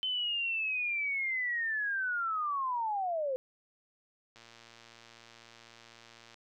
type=linear sweep; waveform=sine; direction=down; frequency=3070 to 502 Hz; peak=-30 dBFS; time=0.03-3.36 s; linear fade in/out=0 ms
type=click train; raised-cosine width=0.2 ms; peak=-36 dBFS; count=231; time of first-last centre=4.36-6.343 s; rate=116 Hz
effects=none